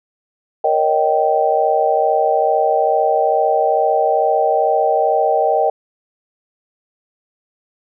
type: chord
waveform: sine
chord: Eb dominant seventh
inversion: second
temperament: just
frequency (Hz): 466.7 / 560 / 622.3 / 777.8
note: Bb4 / Db5 / Eb5 / G5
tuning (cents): +2 / +18 / 0 / -14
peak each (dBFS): -19 / -21 / -17 / -16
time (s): 0.64-5.7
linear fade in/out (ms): 5
effects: none